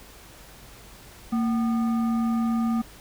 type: tone with frequency modulation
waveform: sine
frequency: 229.6 Hz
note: A#3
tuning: 26 cents flat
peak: -21 dBFS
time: 1.32-2.82 s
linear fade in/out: 10 ms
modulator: 988 Hz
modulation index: 0.37
effects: added 50 Hz sine -51 dBFS peak until 3 s + pink hiss -48 dBFS RMS until 3 s